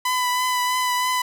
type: tone with vibrato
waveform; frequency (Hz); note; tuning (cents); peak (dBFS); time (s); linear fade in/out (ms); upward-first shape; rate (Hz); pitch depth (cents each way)
sawtooth; 1000; B5; +21; -16; 0.05-1.22; 5; triangle; 3.1; 22
effects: none